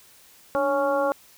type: harmonic tone with a mistuned harmonic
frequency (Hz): 277.8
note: C#4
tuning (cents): +4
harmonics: 1 / 2 / 3 / 4 / 5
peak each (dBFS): -31 / -22 / -28 / -29 / -31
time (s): 0.55-1.12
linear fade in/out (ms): 0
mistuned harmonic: 1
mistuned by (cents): +93
effects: white hiss -53 dBFS RMS until 1.37 s